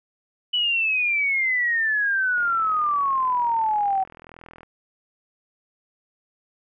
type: exponential sweep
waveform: sine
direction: down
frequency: 2984 to 756 Hz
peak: -19 dBFS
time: 0.53-4.04 s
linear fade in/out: 10 ms
type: click train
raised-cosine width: 0.5 ms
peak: -28 dBFS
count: 94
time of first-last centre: 2.38-4.632 s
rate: 41.3 Hz
effects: none